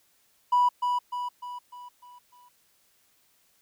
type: tone with echo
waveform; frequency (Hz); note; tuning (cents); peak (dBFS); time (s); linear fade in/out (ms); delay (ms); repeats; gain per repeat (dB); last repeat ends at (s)
triangle; 982; B5; -10; -15; 0.52-0.69; 10; 300; 6; -6; 2.49
effects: tanh soft clip ceiling -15 dBFS + white hiss -66 dBFS RMS until 3.61 s